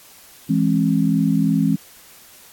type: chord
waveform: sine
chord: E augmented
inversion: none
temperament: equal with one note detuned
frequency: 164.81 / 207.7 / 267.6 Hz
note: E3 / G#3 / B#3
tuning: 0 / 0 / +39 cents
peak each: -19 dBFS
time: 0.49-1.76 s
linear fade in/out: 10 ms
effects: white hiss -46 dBFS RMS until 2.52 s + AAC 64 kbps